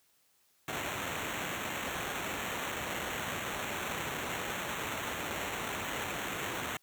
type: noise with sample-and-hold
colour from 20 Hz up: white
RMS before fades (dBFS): -37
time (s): 0.68-6.77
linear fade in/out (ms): 2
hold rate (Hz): 4900
effects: white hiss -70 dBFS RMS until 6.82 s + high-pass 60 Hz 12 dB/octave